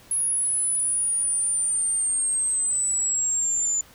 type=linear sweep; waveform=sine; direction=down; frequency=10530 to 7040 Hz; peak=-21 dBFS; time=0.11-3.81 s; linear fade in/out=2 ms; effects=pink hiss -51 dBFS RMS until 3.94 s